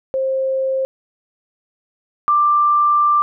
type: tone pair in turn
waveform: sine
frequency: 530 / 1181.9 Hz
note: C5 / D6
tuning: +22 / +11 cents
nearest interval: octave + major second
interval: 1389 cents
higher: second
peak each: -16 / -11 dBFS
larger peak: second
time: 0.14-0.85 / 2.28-3.22 s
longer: second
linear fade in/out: 0 ms
effects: none